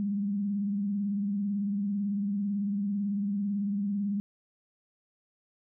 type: tone with vibrato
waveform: sine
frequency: 201.7 Hz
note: G3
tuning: 50 cents sharp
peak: -27 dBFS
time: 0-4.2 s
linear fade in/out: 0 ms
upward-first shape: sine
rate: 18 Hz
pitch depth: 55 cents each way
effects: none